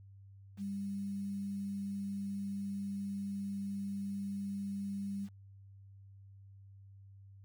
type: tone with quantisation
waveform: sine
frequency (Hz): 198.7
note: G3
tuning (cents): +24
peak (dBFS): -36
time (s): 0.57-5.29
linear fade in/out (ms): 50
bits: 10
effects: added 98 Hz sine -53 dBFS peak until 7.44 s